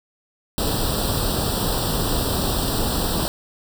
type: noise with comb filter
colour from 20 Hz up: pink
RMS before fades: -22 dBFS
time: 0.58-3.28 s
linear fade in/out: 0 ms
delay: 0.23 ms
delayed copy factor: +0.95
effects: none